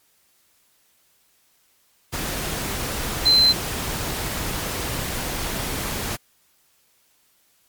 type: tone in noise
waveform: sine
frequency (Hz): 4085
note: C8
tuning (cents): -42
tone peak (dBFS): -12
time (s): 3.25-3.53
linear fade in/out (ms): 20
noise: pink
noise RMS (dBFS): -27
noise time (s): 2.12-6.17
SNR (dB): +12
effects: white hiss -62 dBFS RMS until 7.68 s + MP3 96 kbps